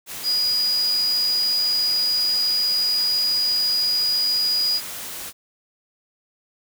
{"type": "tone in noise", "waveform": "sine", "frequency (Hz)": 4903, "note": "D#8", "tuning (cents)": -26, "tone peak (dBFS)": -18, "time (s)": [0.23, 4.81], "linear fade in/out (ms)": 50, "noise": "white", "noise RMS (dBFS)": -33, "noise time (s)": [0.06, 5.33], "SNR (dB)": 12, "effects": []}